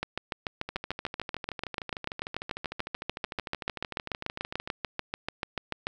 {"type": "two click trains", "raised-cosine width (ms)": 0.3, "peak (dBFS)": [-14, -19], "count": [41, 54], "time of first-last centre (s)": [[0.03, 5.869], [0.69, 4.675]], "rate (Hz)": [6.85, 13.3], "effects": []}